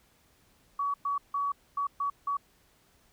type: tone bursts at uneven times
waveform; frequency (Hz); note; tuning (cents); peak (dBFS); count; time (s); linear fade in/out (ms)
sine; 1132; C#6; +36; -27; 6; 0.79-0.94 / 1.05-1.18 / 1.34-1.52 / 1.77-1.87 / 2-2.1 / 2.27-2.37; 5
effects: pink hiss -65 dBFS RMS until 3.12 s